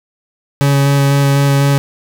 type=tone with vibrato; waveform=40% pulse; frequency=140 Hz; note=C#3; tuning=18 cents sharp; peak=-8 dBFS; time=0.61-1.78 s; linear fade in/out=0 ms; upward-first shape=square; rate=4 Hz; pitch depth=9 cents each way; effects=none